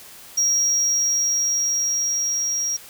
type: tone with level ramp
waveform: triangle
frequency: 5650 Hz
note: F8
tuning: 19 cents sharp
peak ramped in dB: -15 to -20 dBFS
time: 0.37-2.77 s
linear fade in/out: 10 ms
effects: white hiss -43 dBFS RMS until 2.89 s